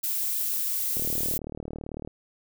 violet noise, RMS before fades -28 dBFS, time 0.03-1.38 s, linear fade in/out 10 ms
click train, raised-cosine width 2 ms, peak -22 dBFS, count 43, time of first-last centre 0.97-2.075 s, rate 38 Hz
effects none

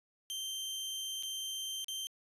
sawtooth tone with dropouts, 3136 Hz, G7, in tune, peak -34 dBFS, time 0.3-2.07 s, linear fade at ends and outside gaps 0 ms, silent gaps 1.226-1.233 / 1.844-1.883 s, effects resampled to 32000 Hz

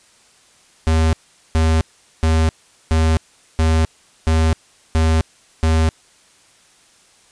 square tone bursts, 80.1 Hz, E2, 49 cents flat, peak -13 dBFS, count 8, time 0.87-5.89 s, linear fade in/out 0 ms, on 260 ms, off 420 ms, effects white hiss -52 dBFS RMS until 7.31 s + resampled to 22050 Hz

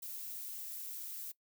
violet noise, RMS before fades -44 dBFS, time 0.02-1.32 s, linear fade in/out 10 ms, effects noise-tail reverb RT60 0.1 s tail -20 dB re dry

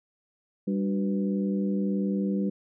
harmonic tone with a mistuned harmonic, 98.7 Hz, G2, 12 cents sharp, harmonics 2 / 3 / 4 / 5, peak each -25 / -33 / -36 / -37 dBFS, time 0.67-2.5 s, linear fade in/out 10 ms, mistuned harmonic 4, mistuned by -91 cents, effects none

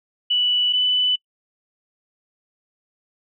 sine tone pair in turn, 2960 / 2991 Hz, F#7 / F#7, 0 / +18 cents, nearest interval unison, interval 18 cents, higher second, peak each -16 dBFS, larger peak neither, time 0.3-0.73 / 0.73-1.16 s, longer neither, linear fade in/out 10 ms, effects noise-tail reverb RT60 0.1 s tail -25 dB re dry

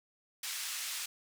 white band-pass noise, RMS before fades -39 dBFS, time 0.43-1.06 s, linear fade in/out 5 ms, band 1600 to 9100 Hz, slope 12 dB/octave, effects none

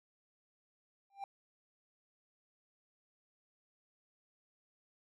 triangle tone with exponential growth, 792 Hz, G5, 18 cents sharp, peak -34 dBFS, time 1.1-1.24 s, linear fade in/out 2 ms, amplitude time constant 29 ms, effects none

